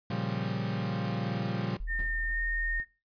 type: chord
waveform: 40% pulse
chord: G half-diminished seventh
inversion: first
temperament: equal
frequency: 116.54 / 138.59 / 174.61 / 196 Hz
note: Bb2 / Db3 / F3 / G3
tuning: 0 / 0 / 0 / 0 cents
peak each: -35 dBFS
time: 0.1-1.77 s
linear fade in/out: 5 ms
type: tone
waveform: sine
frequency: 40.6 Hz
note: E1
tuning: 26 cents flat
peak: -32 dBFS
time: 1.8-2.8 s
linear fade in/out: 0 ms
type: tone with pitch glide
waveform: sine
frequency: 1820 to 1841.1 Hz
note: A#6 to A#6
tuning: -42 to -22 cents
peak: -30 dBFS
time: 1.87-2.85 s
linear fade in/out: 50 ms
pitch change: +20 cents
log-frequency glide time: 2.25-2.4 s
type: noise with exponential decay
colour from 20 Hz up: brown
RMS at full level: -38 dBFS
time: 1.99-2.2 s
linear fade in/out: 2 ms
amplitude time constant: 44 ms
effects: noise-tail reverb RT60 0.3 s tail -19 dB re dry + resampled to 11025 Hz